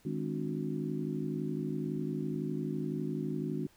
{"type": "harmonic tone with a mistuned harmonic", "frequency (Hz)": 51.91, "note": "G#1", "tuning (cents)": 0, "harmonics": [3, 4, 5, 6, 7], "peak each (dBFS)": [-37, -38, -39, -40, -40], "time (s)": [0.05, 3.67], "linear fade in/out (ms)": 5, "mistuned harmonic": 6, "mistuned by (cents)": -79, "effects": ["pink hiss -64 dBFS RMS until 3.76 s"]}